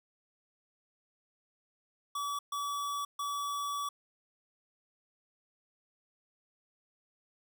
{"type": "tone bursts at uneven times", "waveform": "square", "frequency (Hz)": 1144, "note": "D6", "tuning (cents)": -46, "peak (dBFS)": -34, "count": 3, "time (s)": [[2.15, 2.39], [2.52, 3.05], [3.19, 3.89]], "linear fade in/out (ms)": 5, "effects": []}